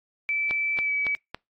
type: tone with pitch glide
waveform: sine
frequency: 2318 to 2285 Hz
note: D7 to D7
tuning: -23 to -48 cents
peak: -23 dBFS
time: 0.29-1.15 s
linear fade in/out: 0 ms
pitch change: -25 cents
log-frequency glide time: 0.82-0.91 s
type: click train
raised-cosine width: 0.3 ms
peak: -16 dBFS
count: 4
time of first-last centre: 0.51-1.346 s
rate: 3.59 Hz
effects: noise-tail reverb RT60 0.2 s tail -26 dB re dry + AAC 48 kbps